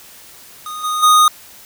square tone with level steps, 1238 Hz, D#6, 9 cents flat, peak -26 / -18 / -8 dBFS, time 0.66-1.28 s, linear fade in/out 2 ms, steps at 0.83 / 1.02 s, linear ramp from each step 20 ms, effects white hiss -41 dBFS RMS until 1.65 s

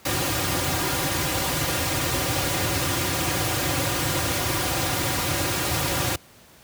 pink noise with comb filter, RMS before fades -24 dBFS, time 0.05-6.16 s, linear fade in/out 5 ms, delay 4.6 ms, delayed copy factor -0.9, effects pink hiss -51 dBFS RMS until 6.63 s + high-pass 80 Hz 12 dB/octave

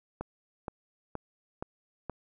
click train, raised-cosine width 1 ms, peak -21 dBFS, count 5, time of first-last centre 0.21-2.097 s, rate 2.12 Hz, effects none

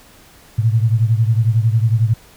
sine beating tone pair, 110 / 121 Hz, A2 / B2, 0 / -35 cents, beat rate 11 Hz, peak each -13 / -17 dBFS, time 0.58-2.14 s, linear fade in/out 10 ms, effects pink hiss -46 dBFS RMS until 2.36 s

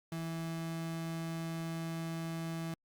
35% pulse tone, 164.4 Hz, E3, 4 cents flat, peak -35 dBFS, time 0.12-2.74 s, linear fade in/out 2 ms, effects Opus 48 kbps

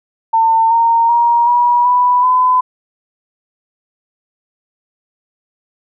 sine tone with pitch steps, 902 / 922.6 / 943.6 / 965.1 / 987.1 / 1009.5 Hz, A5 / A#5 / A#5 / B5 / B5 / B5, +43 / -18 / +21 / -40 / -1 / +38 cents, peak -8 dBFS, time 0.33-2.61 s, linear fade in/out 10 ms, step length 380 ms, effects none

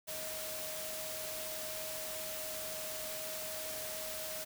sine tone in noise, 628 Hz, D#5, 16 cents sharp, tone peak -45 dBFS, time 0.07-4.45 s, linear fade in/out 20 ms, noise white, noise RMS -42 dBFS, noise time 0.07-4.45 s, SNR -6 dB, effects none

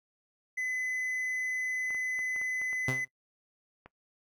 triangle tone, 2018 Hz, B6, 37 cents sharp, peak -29 dBFS, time 0.57-3.05 s, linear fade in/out 10 ms
clicks, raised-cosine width 0.5 ms, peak -33 dBFS, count 9, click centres 1.906 / 1.947 / 2.191 / 2.362 / 2.415 / 2.616 / 2.73 / 2.926 / 3.86 s
sawtooth tone with exponential decay, 129.9 Hz, C3, 12 cents flat, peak -24 dBFS, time 2.88-3.08 s, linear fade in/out 5 ms, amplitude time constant 42 ms
effects noise-tail reverb RT60 0.1 s tail -20 dB re dry

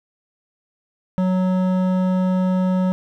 sine tone with hard clipping, 185 Hz, F#3, in tune, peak -18 dBFS, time 1.18-2.92 s, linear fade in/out 0 ms, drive 12 dB, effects none

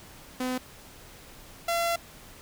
sawtooth tone pair in turn, 254.1 / 680.2 Hz, B3 / F5, +49 / -46 cents, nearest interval octave + perfect fourth, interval 1705 cents, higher second, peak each -24 / -21 dBFS, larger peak second, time 0.4-0.58 / 1.68-1.96 s, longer second, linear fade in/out 5 ms, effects pink hiss -49 dBFS RMS until 2.41 s

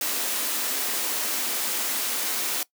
white high-pass noise, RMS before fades -27 dBFS, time 0.01-2.63 s, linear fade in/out 2 ms, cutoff 210 Hz, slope 96 dB/octave, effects noise-tail reverb RT60 0.1 s tail -20 dB re dry

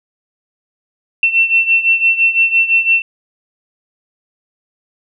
sine beating tone pair, 2695 / 2700.9 Hz, E7 / E7, +38 / +41 cents, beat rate 5.9 Hz, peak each -11 / -15 dBFS, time 1.23-3.02 s, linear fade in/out 2 ms, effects none

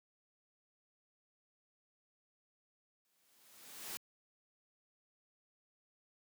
white noise with exponential growth, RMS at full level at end -42 dBFS, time 3.05-3.97 s, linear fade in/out 0 ms, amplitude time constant 200 ms, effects high-pass 150 Hz 12 dB/octave

